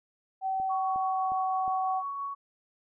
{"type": "tone with pitch glide", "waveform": "sine", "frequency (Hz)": [765, 754.9], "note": ["G5", "F#5"], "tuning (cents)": [-42, 35], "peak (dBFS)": -27, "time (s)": [0.41, 2.03], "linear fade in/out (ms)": 50, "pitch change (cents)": -23, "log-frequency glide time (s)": [0.61, 1.39]}
{"type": "click train", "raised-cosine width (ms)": 2, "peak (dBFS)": -33, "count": 4, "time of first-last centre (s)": [0.6, 1.679], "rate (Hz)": 2.78}
{"type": "tone with tremolo", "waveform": "sine", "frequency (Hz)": 1117, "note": "C#6", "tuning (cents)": 13, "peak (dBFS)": -31, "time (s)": [0.69, 2.35], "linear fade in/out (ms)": 20, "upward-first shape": "sine", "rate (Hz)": 6, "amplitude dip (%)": 25}
{"effects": []}